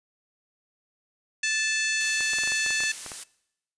harmonic tone, 876 Hz, A5, 8 cents flat, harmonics 2 / 3 / 4 / 5 / 6 / 7 / 8 / 9 / 10, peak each -28 / -28 / -36 / -34 / -41 / -33 / -36 / -42 / -41 dBFS, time 1.43-2.92 s, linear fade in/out 5 ms
blue noise, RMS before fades -34 dBFS, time 2-3.24 s, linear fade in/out 10 ms
clicks, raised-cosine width 0.5 ms, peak -23 dBFS, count 12, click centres 2.207 / 2.334 / 2.386 / 2.436 / 2.475 / 2.52 / 2.663 / 2.706 / 2.805 / 2.836 / 3.063 / 3.118 s
effects noise-tail reverb RT60 0.8 s tail -21 dB re dry + resampled to 22050 Hz

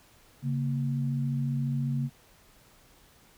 sine tone pair together, 138.6 / 233.1 Hz, C#3 / A#3, 0 / 0 cents, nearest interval major sixth, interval 900 cents, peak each -27 / -33 dBFS, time 0.42-2.1 s, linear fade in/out 50 ms, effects pink hiss -59 dBFS RMS until 3.37 s

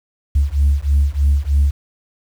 sine beating tone pair, 69.3 / 72.5 Hz, C#2 / D2, 0 / -22 cents, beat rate 3.2 Hz, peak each -14 dBFS, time 0.35-1.71 s, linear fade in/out 10 ms, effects tanh soft clip ceiling -7 dBFS + 7-bit

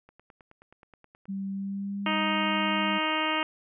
click train, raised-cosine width 0.5 ms, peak -37 dBFS, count 12, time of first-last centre 0.09-1.255 s, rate 9.44 Hz
sine tone with pitch glide, 195.1 to 200.9 Hz, G3 to G3, -8 to +43 cents, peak -30 dBFS, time 1.28-2.99 s, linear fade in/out 20 ms, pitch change +51 cents, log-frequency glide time 1.51-2.06 s
harmonic tone, 312.1 Hz, D#4, 5 cents sharp, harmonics 1 / 2 / 3 / 4 / 5 / 6 / 7 / 8 / 9 / 10, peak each -33 / -35 / -32 / -32 / -38 / -36 / -34 / -37 / -33 / -38 dBFS, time 2.06-3.43 s, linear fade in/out 2 ms
effects none

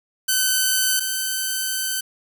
5% pulse tone pair in turn, 1522 / 1531.7 Hz, F#6 / G6, +48 / -41 cents, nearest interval unison, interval 11 cents, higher second, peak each -6 / -11 dBFS, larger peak first, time 0.28-1 / 1-2.01 s, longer second, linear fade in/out 10 ms, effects 8-bit

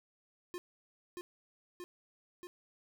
square tone with echo, 354.7 Hz, F4, 27 cents sharp, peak -40 dBFS, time 0.54-0.58 s, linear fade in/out 0 ms, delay 630 ms, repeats 3, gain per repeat -2 dB, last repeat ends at 2.47 s, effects none

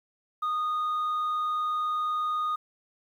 sine tone, 1234 Hz, D#6, 15 cents flat, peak -23 dBFS, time 0.42-2.56 s, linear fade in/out 10 ms, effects tanh soft clip ceiling -25 dBFS + 10-bit

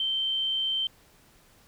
sine tone, 3116 Hz, G7, 11 cents flat, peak -25 dBFS, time 0-0.87 s, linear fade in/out 2 ms, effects pink hiss -59 dBFS RMS until 1.67 s

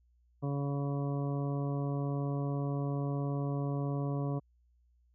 harmonic tone, 141.2 Hz, C#3, 32 cents sharp, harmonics 1 / 2 / 3 / 4 / 5 / 7 / 8, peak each -32 / -38 / -42 / -44 / -46 / -49 / -50 dBFS, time 0.42-4.4 s, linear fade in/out 20 ms, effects added 60 Hz sine -65 dBFS peak until 5.14 s

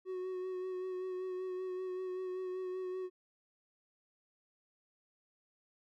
triangle tone with vibrato, 370 Hz, F#4, in tune, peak -35 dBFS, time 0.05-3.1 s, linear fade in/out 50 ms, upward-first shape sine, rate 5.2 Hz, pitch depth 22 cents each way, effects none

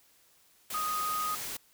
sine tone in noise, 1244.5 Hz, D#6, in tune, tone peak -30 dBFS, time 0.74-1.35 s, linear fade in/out 5 ms, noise white, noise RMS -38 dBFS, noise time 0.7-1.57 s, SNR +5 dB, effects white hiss -64 dBFS RMS until 1.73 s

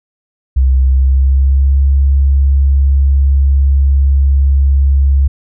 sine tone with pitch glide, 65.41 to 68.7 Hz, C2 to C#2, 0 to -15 cents, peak -6 dBFS, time 0.56-5.28 s, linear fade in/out 10 ms, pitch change +85 cents, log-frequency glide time 0.8-1.8 s, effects none

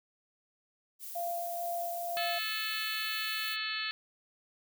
violet noise, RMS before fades -43 dBFS, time 0.99-3.57 s, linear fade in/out 50 ms
sine tone with tremolo, 690 Hz, F5, 21 cents flat, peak -32 dBFS, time 1.15-2.39 s, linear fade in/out 10 ms, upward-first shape sine, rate 2.1 Hz, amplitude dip 30%
harmonic tone, 434.3 Hz, A4, 23 cents flat, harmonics 3 / 4 / 5 / 6 / 7 / 8 / 9 / 10, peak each -43 / -39 / -45 / -39 / -42 / -43 / -45 / -39 dBFS, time 2.17-3.91 s, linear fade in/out 0 ms
effects none

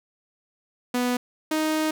sawtooth tone pair in turn, 246.9 / 311.7 Hz, B3 / D#4, 0 / +3 cents, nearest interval major third, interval 403 cents, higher second, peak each -18 dBFS, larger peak neither, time 0.94-1.17 / 1.51-1.91 s, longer second, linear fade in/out 5 ms, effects none

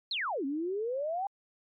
sine exponential two-way sweep, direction down then up, 4418 to 264 to 812 Hz, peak -30 dBFS, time 0.11-1.27 s, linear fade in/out 2 ms, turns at 0.45 s, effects MP3 48 kbps

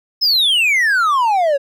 triangle exponential sweep, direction down, 5274 to 540 Hz, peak -10 dBFS, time 0.21-1.58 s, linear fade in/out 20 ms, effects none

